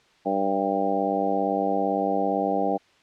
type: harmonic tone with a mistuned harmonic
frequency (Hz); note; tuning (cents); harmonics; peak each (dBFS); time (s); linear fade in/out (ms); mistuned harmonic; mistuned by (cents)
97.7; G2; -5; 2 / 3 / 4 / 5 / 6 / 7 / 8; -31 / -29 / -33 / -29 / -30 / -29 / -27; 0.25-2.78; 20; 8; +23
effects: white hiss -59 dBFS RMS until 3.02 s + low-pass 4000 Hz 12 dB/octave